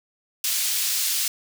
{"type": "high-pass noise", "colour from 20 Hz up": "pink", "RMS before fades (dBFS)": -24, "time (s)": [0.44, 1.28], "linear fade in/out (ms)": 2, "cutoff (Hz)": 4000, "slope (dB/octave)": 12, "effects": []}